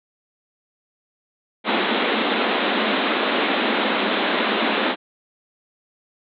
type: band-pass noise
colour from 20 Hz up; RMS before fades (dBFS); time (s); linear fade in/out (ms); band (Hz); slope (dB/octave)
pink; -21; 1.64-4.96; 50; 200 to 3900; 96
effects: none